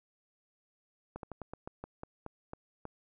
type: slowing click train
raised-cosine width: 1 ms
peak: -27 dBFS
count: 11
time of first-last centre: 1.16-2.854 s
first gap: 72 ms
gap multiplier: 1.18
effects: none